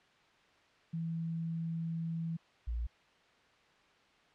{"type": "tone pair in turn", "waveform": "sine", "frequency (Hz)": [164.81, 58.27], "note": ["E3", "A#1"], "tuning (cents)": [0, 0], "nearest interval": "octave + tritone", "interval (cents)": 1800, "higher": "first", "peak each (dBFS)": [-34, -33], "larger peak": "second", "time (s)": [[0.93, 2.37], [2.67, 2.87]], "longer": "first", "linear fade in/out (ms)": 10, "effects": ["white hiss -65 dBFS RMS until 4.34 s", "low-pass 3000 Hz 12 dB/octave"]}